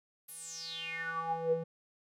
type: tone with band-pass filter sweep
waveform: square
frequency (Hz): 164.81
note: E3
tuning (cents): 0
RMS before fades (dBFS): -37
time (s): 0.28-1.64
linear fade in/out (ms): 10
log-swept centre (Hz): 12000 to 350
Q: 9.6
effects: none